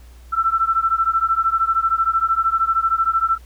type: beating tone pair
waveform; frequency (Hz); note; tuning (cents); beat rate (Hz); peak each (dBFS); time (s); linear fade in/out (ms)
sine; 1330 / 1343; E6 / E6; +15 / +32; 13; -18 / -19; 0.32-3.38; 20
effects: added 60 Hz sine -40 dBFS peak until 3.45 s + pink hiss -53 dBFS RMS until 3.45 s